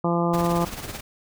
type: harmonic tone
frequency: 171.2 Hz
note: F3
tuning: 34 cents flat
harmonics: 1 / 2 / 3 / 4 / 5 / 6 / 7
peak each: -23 / -26 / -28 / -29 / -30 / -31 / -31 dBFS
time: 0.04-0.65 s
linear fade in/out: 5 ms
type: noise with tremolo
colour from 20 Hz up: pink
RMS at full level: -32 dBFS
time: 0.33-1.01 s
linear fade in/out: 10 ms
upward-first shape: sine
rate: 18 Hz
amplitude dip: 60%
effects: none